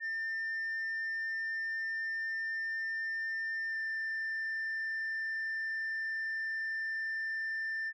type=tone with pitch glide; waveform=sine; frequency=1798 to 1785.6 Hz; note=A6 to A6; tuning=+37 to +25 cents; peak=-31 dBFS; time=0-7.93 s; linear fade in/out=50 ms; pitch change=-12 cents; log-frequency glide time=3.68-3.77 s; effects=tanh soft clip ceiling -32 dBFS